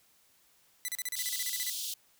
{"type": "tone bursts", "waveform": "5% pulse", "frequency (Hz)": 1999, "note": "B6", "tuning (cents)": 20, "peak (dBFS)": -22, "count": 13, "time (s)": [0.85, 1.699], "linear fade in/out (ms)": 0, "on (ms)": 33, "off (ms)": 35}
{"type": "high-pass noise", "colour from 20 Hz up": "pink", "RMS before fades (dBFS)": -37, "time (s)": [1.16, 1.94], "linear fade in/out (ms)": 5, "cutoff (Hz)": 3200, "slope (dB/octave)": 48}
{"effects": ["white hiss -66 dBFS RMS until 2.19 s"]}